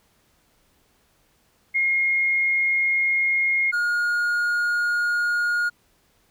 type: tone pair in turn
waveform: sine / triangle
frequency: 2144 / 1430.9 Hz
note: C7 / F6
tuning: +42 / +42 cents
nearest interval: perfect fifth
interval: 700 cents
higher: first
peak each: -18 / -18 dBFS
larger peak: neither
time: 1.74-3.72 / 3.72-5.7 s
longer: neither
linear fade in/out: 20 ms
effects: pink hiss -63 dBFS RMS until 6.3 s